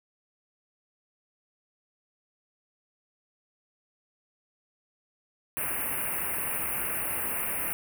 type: band-stop noise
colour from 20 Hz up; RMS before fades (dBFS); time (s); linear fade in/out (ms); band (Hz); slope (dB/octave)
white; -31; 5.57-7.73; 0; 2800 to 9100; 96
effects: none